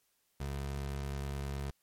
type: tone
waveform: 25% pulse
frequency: 69.5 Hz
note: C#2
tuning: 5 cents sharp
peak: -32 dBFS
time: 0.4-1.71 s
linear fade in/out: 5 ms
effects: white hiss -75 dBFS RMS until 1.82 s + MP3 64 kbps